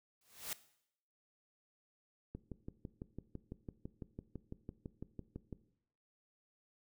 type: noise with exponential growth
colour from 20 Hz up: white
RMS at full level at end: -38 dBFS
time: 0.21-0.53 s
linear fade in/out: 2 ms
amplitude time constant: 69 ms
type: click train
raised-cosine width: 3 ms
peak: -31 dBFS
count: 20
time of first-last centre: 2.35-5.527 s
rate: 5.98 Hz
effects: noise-tail reverb RT60 0.7 s tail -17 dB re dry